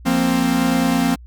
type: chord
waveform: 45% pulse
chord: F suspended fourth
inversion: none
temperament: equal with one note detuned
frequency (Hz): 174.61 / 233.1 / 262.8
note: F3 / Bb3 / C4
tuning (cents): 0 / 0 / +8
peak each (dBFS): -22 / -20 / -18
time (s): 0.05-1.16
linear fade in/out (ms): 20
effects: added 60 Hz sine -37 dBFS peak until 1.26 s